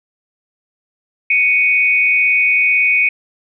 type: tone pair together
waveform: sine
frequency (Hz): 2231 / 2489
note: C#7 / D#7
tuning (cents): +11 / 0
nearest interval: major second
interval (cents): 189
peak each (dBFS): -13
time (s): 1.3-3.09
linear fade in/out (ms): 5
effects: none